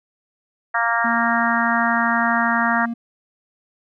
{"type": "harmonic tone", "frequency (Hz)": 232.4, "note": "A#3", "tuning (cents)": -5, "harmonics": [3, 4, 5, 6, 7, 8], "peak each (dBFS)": [-24, -24, -24, -24, -24, -24], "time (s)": [0.74, 2.86], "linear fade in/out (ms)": 10}
{"type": "tone", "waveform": "triangle", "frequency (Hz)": 233.1, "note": "A#3", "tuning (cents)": 0, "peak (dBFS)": -21, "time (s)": [1.04, 2.94], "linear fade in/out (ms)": 10}
{"effects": []}